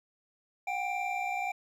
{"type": "tone cluster", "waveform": "triangle", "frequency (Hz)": [731, 792, 2357], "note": ["F#5", "G5", "D7"], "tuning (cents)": [-21, 18, 6], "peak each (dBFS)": [-33, -33, -34], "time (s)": [0.67, 1.52], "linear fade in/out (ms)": 5, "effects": []}